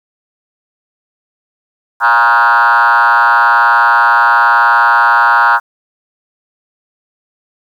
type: tone with frequency modulation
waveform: sine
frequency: 1187 Hz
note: D6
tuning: 18 cents sharp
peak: -4 dBFS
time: 2-5.6 s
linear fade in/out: 50 ms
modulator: 121 Hz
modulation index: 3
effects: tanh soft clip ceiling -3 dBFS + 7-bit